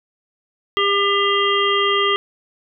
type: harmonic tone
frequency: 400.5 Hz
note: G4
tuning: 37 cents sharp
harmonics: 1 / 3 / 5 / 7 / 8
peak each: -20 / -19 / -23 / -24 / -22 dBFS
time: 0.77-2.16 s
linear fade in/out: 0 ms
effects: none